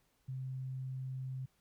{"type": "tone", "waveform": "sine", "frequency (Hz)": 130.81, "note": "C3", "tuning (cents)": 0, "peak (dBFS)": -38, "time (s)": [0.28, 1.46], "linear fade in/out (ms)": 10, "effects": ["pink hiss -75 dBFS RMS until 1.6 s"]}